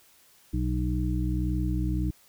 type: harmonic tone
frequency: 61.74 Hz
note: B1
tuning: in tune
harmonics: 1 / 2 / 3 / 5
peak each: -27 / -31 / -33 / -32 dBFS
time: 0.53-2.11 s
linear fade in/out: 10 ms
effects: white hiss -59 dBFS RMS until 2.28 s